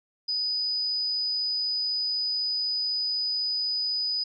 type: tone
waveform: sine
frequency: 4978 Hz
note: D#8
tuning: in tune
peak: -25 dBFS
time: 0.28-4.24 s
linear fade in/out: 10 ms
effects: none